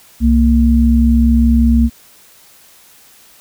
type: tone pair together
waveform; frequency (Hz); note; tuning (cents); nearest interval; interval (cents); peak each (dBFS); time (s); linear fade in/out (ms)
sine; 64.9 / 231.3; C2 / A#3; -13 / -13; octave + minor seventh; 2200; -10; 0.2-1.9; 50
effects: white hiss -45 dBFS RMS until 3.4 s